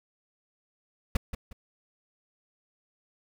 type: noise with echo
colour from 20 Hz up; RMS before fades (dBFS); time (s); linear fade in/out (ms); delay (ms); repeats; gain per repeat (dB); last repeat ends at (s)
brown; -22; 1.15-1.17; 5; 180; 2; -10; 1.53
effects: none